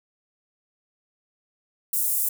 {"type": "high-pass noise", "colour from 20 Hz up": "pink", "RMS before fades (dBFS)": -24, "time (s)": [1.93, 2.29], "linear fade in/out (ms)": 5, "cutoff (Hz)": 9500, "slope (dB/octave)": 24, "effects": []}